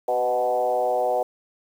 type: tone with frequency modulation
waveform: sine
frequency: 621 Hz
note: D#5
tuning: 3 cents flat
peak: -19 dBFS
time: 0.08-1.23 s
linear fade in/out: 5 ms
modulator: 121 Hz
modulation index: 1.5
effects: high-pass 300 Hz 12 dB/octave + 8-bit